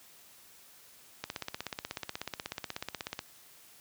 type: click train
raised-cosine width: 0.2 ms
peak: -18 dBFS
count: 33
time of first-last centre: 1.24-3.191 s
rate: 16.4 Hz
effects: white hiss -57 dBFS RMS until 3.8 s + high-pass 60 Hz 12 dB/octave